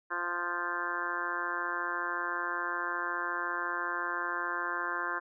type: harmonic tone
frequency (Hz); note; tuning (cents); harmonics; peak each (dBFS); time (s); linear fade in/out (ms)
174.61; F3; 0; 2 / 3 / 4 / 5 / 6 / 7 / 8 / 9 / 10; -43 / -47 / -46 / -46 / -36 / -41 / -39 / -36 / -41; 0.1-5.2; 20
effects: none